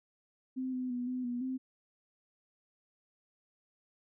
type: tone with pitch steps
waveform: sine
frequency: 258.9 / 254 / 245.6 / 253.2 / 243 / 259.7 Hz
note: C4 / B3 / B3 / B3 / B3 / C4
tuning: -18 / +49 / -9 / +43 / -28 / -13 cents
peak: -33 dBFS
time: 0.56-1.58 s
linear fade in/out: 20 ms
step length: 170 ms
effects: none